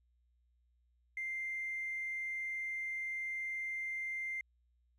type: tone with tanh clipping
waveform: triangle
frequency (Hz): 2093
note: C7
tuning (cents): 0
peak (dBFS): -36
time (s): 1.17-4.41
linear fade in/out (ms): 2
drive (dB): 1
effects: added 60 Hz sine -70 dBFS peak until 4.98 s